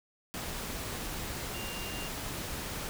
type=tone in noise; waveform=sine; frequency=2794 Hz; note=F7; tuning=in tune; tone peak=-43 dBFS; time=1.54-2.08 s; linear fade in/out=0 ms; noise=pink; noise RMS=-38 dBFS; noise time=0.34-2.89 s; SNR=-8 dB; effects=none